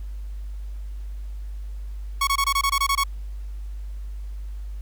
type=tone bursts; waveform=sawtooth; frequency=1108.7 Hz; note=C#6; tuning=in tune; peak=-15 dBFS; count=10; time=2.21-3.037 s; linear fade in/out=5 ms; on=62 ms; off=23 ms; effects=added 50 Hz sine -30 dBFS peak until 4.81 s + pink hiss -58 dBFS RMS until 4.81 s